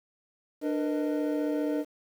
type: tone cluster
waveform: triangle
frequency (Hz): 297 / 462.4 / 497.2 / 622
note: D4 / A#4 / B4 / D#5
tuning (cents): +20 / -14 / +12 / -1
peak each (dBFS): -26 / -33 / -35 / -33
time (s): 0.61-1.85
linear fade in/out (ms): 50
effects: 9-bit